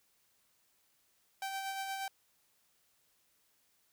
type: tone with tremolo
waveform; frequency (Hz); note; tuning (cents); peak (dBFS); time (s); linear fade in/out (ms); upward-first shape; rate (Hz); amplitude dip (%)
sawtooth; 777; G5; -16; -32; 1.42-2.08; 2; sine; 8.5; 35
effects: white hiss -73 dBFS RMS until 3.92 s